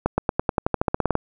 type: accelerating click train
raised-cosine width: 1 ms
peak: -5 dBFS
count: 15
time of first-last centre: 0.06-1.154 s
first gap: 120 ms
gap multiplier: 0.93
effects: none